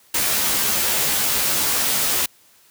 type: noise with comb filter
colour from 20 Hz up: white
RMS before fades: -20 dBFS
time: 0.14-2.26 s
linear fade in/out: 5 ms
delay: 14 ms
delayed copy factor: +0.8
effects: white hiss -54 dBFS RMS until 2.7 s + high-pass 60 Hz 12 dB/octave